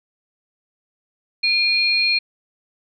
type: tone pair together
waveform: sine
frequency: 2420 / 4224 Hz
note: D#7 / C8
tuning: -49 / +16 cents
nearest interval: minor seventh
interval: 965 cents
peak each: -18 dBFS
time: 1.43-2.19 s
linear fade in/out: 10 ms
effects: none